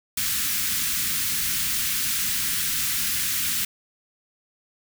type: band-stop noise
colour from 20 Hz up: white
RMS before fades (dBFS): -25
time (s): 0.17-3.65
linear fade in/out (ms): 5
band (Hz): 260 to 1400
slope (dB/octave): 24
effects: none